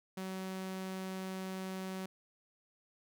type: tone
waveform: sawtooth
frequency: 188.6 Hz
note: F#3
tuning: 33 cents sharp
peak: -35 dBFS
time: 0.17-2.06 s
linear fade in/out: 5 ms
effects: none